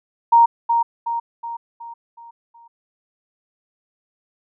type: tone with echo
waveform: sine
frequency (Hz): 932.3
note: A#5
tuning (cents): 0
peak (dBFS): -8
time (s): 0.32-0.46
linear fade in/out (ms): 10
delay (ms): 370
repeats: 6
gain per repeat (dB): -6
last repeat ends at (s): 2.68
effects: none